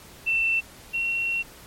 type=tone pair in turn; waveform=sine; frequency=2682 / 2729 Hz; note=E7 / F7; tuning=+29 / -41 cents; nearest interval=unison; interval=30 cents; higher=second; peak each=-20 / -23 dBFS; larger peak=first; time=0.26-0.61 / 0.93-1.43 s; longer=second; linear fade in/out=20 ms; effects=pink hiss -47 dBFS RMS until 1.66 s + MP3 64 kbps